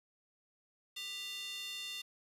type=tone with high-pass filter; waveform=square; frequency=397.1 Hz; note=G4; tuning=22 cents sharp; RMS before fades=-43 dBFS; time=0.96-2.02 s; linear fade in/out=10 ms; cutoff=3200 Hz; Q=4.9; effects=resampled to 32000 Hz + 10-bit